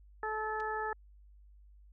harmonic tone, 433.3 Hz, A4, 27 cents flat, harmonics 1 / 2 / 3 / 4, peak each -39 / -37 / -40 / -40 dBFS, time 0.23-0.93 s, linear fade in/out 2 ms
clicks, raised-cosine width 0.2 ms, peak -37 dBFS, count 2, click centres 0.6 / 0.605 s
effects added 50 Hz sine -55 dBFS peak until 1.92 s

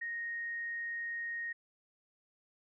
sine tone, 1864.7 Hz, A#6, in tune, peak -36 dBFS, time 0.01-1.53 s, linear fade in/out 10 ms, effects none

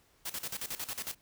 white noise with tremolo, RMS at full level -37 dBFS, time 0.25-1.15 s, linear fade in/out 10 ms, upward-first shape square, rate 11 Hz, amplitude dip 80%, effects pink hiss -67 dBFS RMS until 1.21 s

